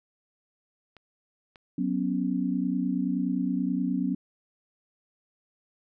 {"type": "clicks", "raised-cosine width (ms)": 0.3, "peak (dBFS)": -33, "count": 2, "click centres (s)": [0.967, 1.558]}
{"type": "chord", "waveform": "sine", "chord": "F# suspended fourth", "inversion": "none", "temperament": "equal with one note detuned", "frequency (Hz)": [185, 246.9, 276.4], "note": ["F#3", "B3", "C#4"], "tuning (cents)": [0, 0, -5], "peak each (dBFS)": -29, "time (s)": [1.78, 4.15], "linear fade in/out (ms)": 5}
{"effects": []}